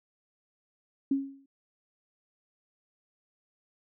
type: tone with exponential decay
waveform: sine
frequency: 273.9 Hz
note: C#4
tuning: 21 cents flat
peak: -21 dBFS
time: 1.11-1.46 s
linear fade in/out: 5 ms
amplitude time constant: 74 ms
effects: none